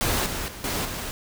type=noise with level steps; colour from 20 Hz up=pink; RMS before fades=-24 / -30 / -39 / -27 / -32 dBFS; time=0.01-1.11 s; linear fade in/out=0 ms; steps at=0.26 / 0.48 / 0.64 / 0.85 s; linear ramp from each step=2 ms; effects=none